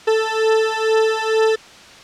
40% pulse beating tone pair, 440 / 442.2 Hz, A4 / A4, 0 / +9 cents, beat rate 2.2 Hz, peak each -17 dBFS, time 0.07-1.56 s, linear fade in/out 10 ms, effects white hiss -41 dBFS RMS until 2.03 s + low-pass 5000 Hz 12 dB/octave

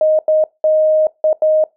sine tone bursts at uneven times, 622.3 Hz, D#5, in tune, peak -9 dBFS, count 5, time 0.01-0.19 / 0.28-0.44 / 0.64-1.07 / 1.24-1.33 / 1.42-1.64 s, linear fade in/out 2 ms, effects noise-tail reverb RT60 0.2 s tail -21 dB re dry

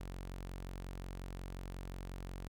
sawtooth tone, 45.58 Hz, F#1, 25 cents flat, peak -39 dBFS, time 0-2.48 s, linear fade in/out 10 ms, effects none

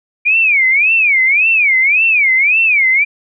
sine tone with vibrato, 2349 Hz, D7, in tune, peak -8 dBFS, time 0.25-3.05 s, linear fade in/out 20 ms, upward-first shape sine, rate 1.8 Hz, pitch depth 240 cents each way, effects none

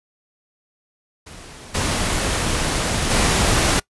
pink noise with level steps, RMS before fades -39 / -21 / -17 dBFS, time 1.26-3.8 s, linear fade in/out 10 ms, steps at 1.74 / 3.1 s, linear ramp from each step 10 ms, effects noise-tail reverb RT60 0.1 s tail -23 dB re dry + resampled to 24000 Hz

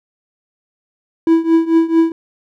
triangle tone with tremolo, 328.2 Hz, E4, 8 cents flat, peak -4 dBFS, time 1.27-2.12 s, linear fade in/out 2 ms, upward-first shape triangle, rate 4.5 Hz, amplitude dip 90%, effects none

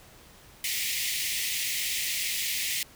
pink high-pass noise, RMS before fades -30 dBFS, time 0.64-2.83 s, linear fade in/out 2 ms, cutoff 1900 Hz, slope 96 dB/octave, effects pink hiss -53 dBFS RMS until 2.95 s

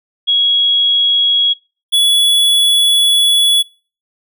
sine / square tone pair in turn, 3322 / 3398 Hz, G#7 / G#7, 0 / +39 cents, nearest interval unison, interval 39 cents, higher second, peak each -9 dBFS, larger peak neither, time 0.27-1.54 / 1.92-3.63 s, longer second, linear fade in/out 20 ms, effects noise-tail reverb RT60 0.4 s tail -26 dB re dry

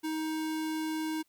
square tone, 314.6 Hz, D#4, 19 cents sharp, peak -32 dBFS, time 0.03-1.23 s, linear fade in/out 20 ms, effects white hiss -73 dBFS RMS until 1.28 s

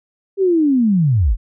sine linear sweep, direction down, 400 to 34.65 Hz, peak -11 dBFS, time 0.37-1.37 s, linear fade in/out 50 ms, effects none

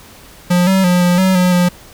square tone with pitch steps, 177.6 / 190.8 / 178.5 / 177.1 / 188.3 / 180.8 / 177.6 Hz, F3 / G3 / F3 / F3 / F#3 / F#3 / F3, +29 / -47 / +38 / +24 / +31 / -40 / +29 cents, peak -10 dBFS, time 0.5-1.69 s, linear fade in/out 10 ms, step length 170 ms, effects pink hiss -40 dBFS RMS until 1.93 s

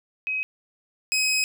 sine / 20% pulse tone pair in turn, 2536 / 2536 Hz, D#7 / D#7, +32 / +32 cents, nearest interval unison, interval 0 cents, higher neither, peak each -24 / -16 dBFS, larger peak second, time 0.27-0.43 / 1.12-1.44 s, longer second, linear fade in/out 0 ms, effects none

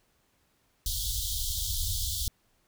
pink band-stop noise, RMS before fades -31 dBFS, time 0.86-2.28 s, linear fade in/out 2 ms, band 100 to 3200 Hz, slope 96 dB/octave, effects pink hiss -70 dBFS RMS until 2.67 s

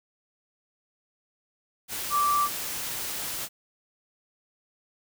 sine tone in noise, 1168 Hz, D6, 10 cents flat, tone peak -21 dBFS, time 2.1-2.49 s, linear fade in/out 50 ms, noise white, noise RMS -33 dBFS, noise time 1.88-3.49 s, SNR +9 dB, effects none

